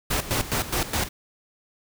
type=noise with tremolo; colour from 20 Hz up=pink; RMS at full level=-24 dBFS; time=0.1-1.09 s; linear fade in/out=10 ms; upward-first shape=square; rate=4.8 Hz; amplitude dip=75%; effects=none